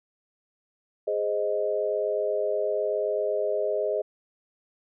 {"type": "chord", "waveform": "sine", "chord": "Ab major", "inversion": "none", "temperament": "equal", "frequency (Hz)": [415.3, 523.3, 622.3], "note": ["Ab4", "C5", "Eb5"], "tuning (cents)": [0, 0, 0], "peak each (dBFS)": [-28, -30, -27], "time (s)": [1.07, 4.02], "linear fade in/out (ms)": 10, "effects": []}